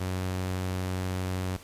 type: tone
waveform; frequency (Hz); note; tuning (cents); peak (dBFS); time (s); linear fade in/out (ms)
sawtooth; 92.5; F#2; 0; -25; 0-1.57; 10
effects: pink hiss -50 dBFS RMS until 1.63 s + resampled to 32000 Hz